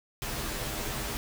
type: noise with comb filter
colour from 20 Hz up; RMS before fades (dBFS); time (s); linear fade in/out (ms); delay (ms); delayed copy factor
pink; -34; 0.22-1.17; 0; 11; -0.95
effects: none